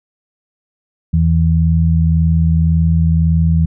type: tone pair together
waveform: sine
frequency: 81.5 / 163.33 Hz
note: E2 / E3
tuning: -19 / -16 cents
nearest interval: octave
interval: 1203 cents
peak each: -12 dBFS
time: 1.13-3.66 s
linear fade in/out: 10 ms
effects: none